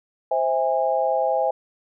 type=chord; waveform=sine; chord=C augmented; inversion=none; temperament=just; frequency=523.3 / 654.1 / 817.6 Hz; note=C5 / E5 / G#5; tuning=0 / -14 / -27 cents; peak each=-23 dBFS; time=0.31-1.51 s; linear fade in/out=5 ms; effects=none